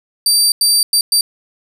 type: tone bursts at uneven times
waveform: 25% pulse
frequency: 4662 Hz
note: D8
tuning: 14 cents flat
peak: -5 dBFS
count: 4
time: 0.26-0.52 / 0.61-0.83 / 0.93-1.01 / 1.12-1.21 s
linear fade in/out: 2 ms
effects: none